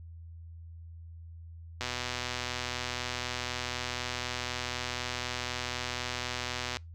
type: click train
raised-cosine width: 0.2 ms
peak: -16 dBFS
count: 616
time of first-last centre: 1.81-6.77 s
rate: 124 Hz
effects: noise-tail reverb RT60 0.2 s tail -24 dB re dry + added 83 Hz sine -44 dBFS peak until 6.94 s